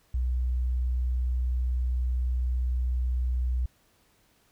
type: tone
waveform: sine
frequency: 62.1 Hz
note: B1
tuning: 10 cents sharp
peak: -24 dBFS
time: 0.14-3.66 s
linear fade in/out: 5 ms
effects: pink hiss -65 dBFS RMS until 4.51 s